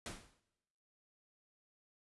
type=noise with exponential decay; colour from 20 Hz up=pink; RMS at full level=-41 dBFS; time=0.06-0.4 s; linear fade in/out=1 ms; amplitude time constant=72 ms; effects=noise-tail reverb RT60 1.0 s tail -20 dB re dry + resampled to 24000 Hz